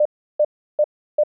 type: tone bursts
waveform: sine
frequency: 599 Hz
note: D5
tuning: 34 cents sharp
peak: -12 dBFS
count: 4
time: 0-1.236 s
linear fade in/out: 5 ms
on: 54 ms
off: 340 ms
effects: none